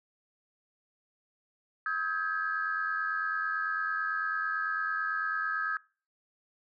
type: tone cluster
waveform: sine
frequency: 1276 / 1589 / 1678 Hz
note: D#6 / G6 / G#6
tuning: +43 / +23 / +17 cents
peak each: -32 / -33 / -34 dBFS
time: 1.86-5.77 s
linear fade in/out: 2 ms
effects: noise-tail reverb RT60 0.4 s tail -25 dB re dry + tanh soft clip ceiling -19 dBFS

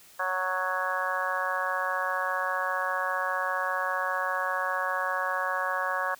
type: harmonic tone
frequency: 185 Hz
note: F#3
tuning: in tune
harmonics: 3 / 4 / 5 / 6 / 7 / 8 / 9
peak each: -35 / -36 / -36 / -31 / -39 / -35 / -32 dBFS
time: 0.19-6.15 s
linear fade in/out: 10 ms
effects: white hiss -54 dBFS RMS until 6.19 s

